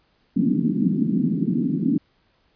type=band-pass noise; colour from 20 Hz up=white; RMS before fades=-21 dBFS; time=0.36-1.98 s; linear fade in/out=5 ms; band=160 to 290 Hz; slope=48 dB/octave; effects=pink hiss -64 dBFS RMS until 2.55 s + resampled to 11025 Hz